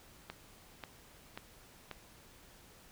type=click train; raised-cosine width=0.3 ms; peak=-26 dBFS; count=4; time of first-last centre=0.3-1.913 s; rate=1.86 Hz; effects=pink hiss -59 dBFS RMS until 2.91 s